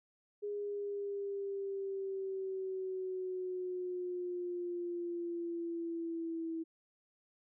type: exponential sweep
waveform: sine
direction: down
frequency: 412.6 to 325.7 Hz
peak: -36 dBFS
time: 0.42-6.64 s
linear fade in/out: 20 ms
effects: none